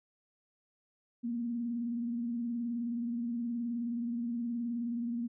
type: tone with vibrato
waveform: sine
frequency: 236.3 Hz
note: A#3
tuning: 24 cents sharp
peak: -32 dBFS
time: 1.23-5.28 s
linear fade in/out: 20 ms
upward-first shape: sine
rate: 19 Hz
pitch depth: 47 cents each way
effects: none